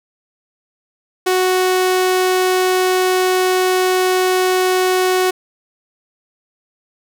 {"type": "tone", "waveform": "sawtooth", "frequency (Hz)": 369.7, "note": "F#4", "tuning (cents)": -1, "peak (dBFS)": -9, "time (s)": [1.26, 5.31], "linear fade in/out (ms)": 10, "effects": []}